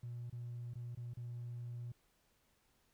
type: tone with dropouts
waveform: triangle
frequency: 120 Hz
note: B2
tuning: 49 cents flat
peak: -39 dBFS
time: 0.03-1.92 s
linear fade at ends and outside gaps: 5 ms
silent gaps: 0.299-0.326 / 0.737-0.755 / 0.95-0.972 / 1.137-1.17 s
effects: tanh soft clip ceiling -39 dBFS + pink hiss -75 dBFS RMS until 2.93 s